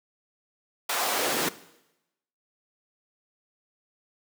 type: noise with high-pass filter sweep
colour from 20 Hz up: pink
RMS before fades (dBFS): -27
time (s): 0.89-1.49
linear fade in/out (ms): 5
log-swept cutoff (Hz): 880 to 260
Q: 1.3
effects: noise-tail reverb RT60 0.9 s tail -17 dB re dry